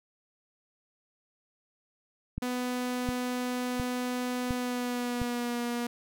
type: click train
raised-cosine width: 5 ms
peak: -20 dBFS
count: 5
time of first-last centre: 2.38-5.217 s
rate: 1.41 Hz
type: tone with pitch glide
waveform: sawtooth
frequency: 248.7 to 239.4 Hz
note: B3 to A#3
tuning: +12 to +46 cents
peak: -26 dBFS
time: 2.42-5.87 s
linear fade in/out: 5 ms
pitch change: -66 cents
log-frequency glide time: 4.53-5.61 s
effects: none